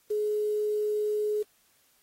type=tone with quantisation; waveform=sine; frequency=422 Hz; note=G#4; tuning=28 cents sharp; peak=-25 dBFS; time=0.1-1.43 s; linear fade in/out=10 ms; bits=8; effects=white hiss -66 dBFS RMS until 2.02 s + AAC 48 kbps